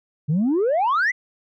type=exponential sweep; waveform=sine; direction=up; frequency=139.6 to 2093 Hz; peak=-15 dBFS; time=0.28-1.12 s; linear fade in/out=20 ms; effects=tanh soft clip ceiling -15 dBFS